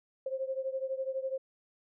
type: beating tone pair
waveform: sine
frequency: 526 / 538 Hz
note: C5 / C5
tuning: +9 / +48 cents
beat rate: 12 Hz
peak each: -34 / -37 dBFS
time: 0.26-1.38 s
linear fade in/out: 5 ms
effects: none